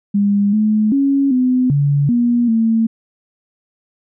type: tone with pitch steps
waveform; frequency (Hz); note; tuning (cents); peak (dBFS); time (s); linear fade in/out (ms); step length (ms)
sine; 202.3 / 214.3 / 276.5 / 253.3 / 142.7 / 239.3 / 225.2; G#3 / A3 / C#4 / B3 / D3 / A#3 / A3; -45 / -45 / -4 / +44 / -49 / +46 / +40; -11; 0.14-2.87; 10; 390
effects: none

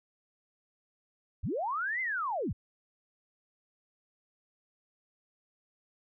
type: linear two-way sweep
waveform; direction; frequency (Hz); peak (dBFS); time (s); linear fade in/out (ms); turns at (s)
sine; up then down; 42.82 to 2104 to 43.86; -30; 1.43-2.53; 10; 2.01
effects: none

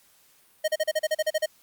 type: tone bursts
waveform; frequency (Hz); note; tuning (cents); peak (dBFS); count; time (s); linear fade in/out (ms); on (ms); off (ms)
square; 622.3; D#5; 0; -22; 11; 0.64-1.461; 10; 41; 37
effects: white hiss -60 dBFS RMS until 1.62 s + Opus 48 kbps

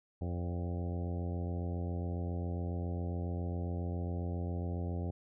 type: harmonic tone with a mistuned harmonic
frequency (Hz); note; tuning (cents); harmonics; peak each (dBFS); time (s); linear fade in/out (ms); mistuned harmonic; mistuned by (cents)
87.31; F2; 0; 1 / 2 / 3 / 4 / 5 / 6 / 7 / 8 / 9; -35 / -41 / -45 / -47 / -49 / -51 / -52 / -53 / -54; 0.21-5.11; 5; 7; -41
effects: none

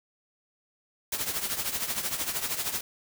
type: noise with tremolo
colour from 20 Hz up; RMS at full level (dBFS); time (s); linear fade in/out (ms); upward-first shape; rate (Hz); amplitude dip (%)
white; -28; 1.12-2.81; 5; triangle; 13; 75
effects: none

